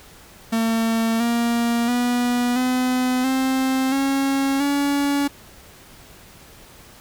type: tone with pitch steps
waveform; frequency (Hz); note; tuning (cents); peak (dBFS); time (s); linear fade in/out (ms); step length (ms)
45% pulse; 226.3 / 235 / 243.9 / 253.3 / 263 / 273 / 283.5; A3 / A#3 / B3 / B3 / C4 / C#4 / C#4; +49 / +14 / -21 / +44 / +9 / -26 / +39; -18; 0.52-5.28; 10; 680
effects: pink hiss -46 dBFS RMS until 7 s